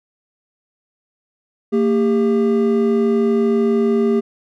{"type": "tone pair together", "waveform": "triangle", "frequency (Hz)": [228.3, 400.4], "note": ["A#3", "G4"], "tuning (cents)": [-36, 37], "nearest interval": "minor seventh", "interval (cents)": 973, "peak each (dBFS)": -14, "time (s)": [1.72, 4.21], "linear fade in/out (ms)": 20, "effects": []}